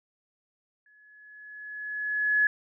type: tone with exponential growth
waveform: sine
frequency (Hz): 1698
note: G#6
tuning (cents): +38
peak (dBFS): -18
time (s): 0.86-2.47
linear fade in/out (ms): 2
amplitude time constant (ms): 350
effects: none